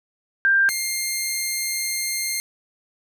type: tone pair in turn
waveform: sine / 10% pulse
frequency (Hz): 1586 / 2113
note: G6 / C7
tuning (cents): +20 / +16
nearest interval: perfect fourth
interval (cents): 496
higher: second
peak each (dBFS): -14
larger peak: neither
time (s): 0.45-0.69 / 0.69-2.4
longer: second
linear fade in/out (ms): 0
effects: none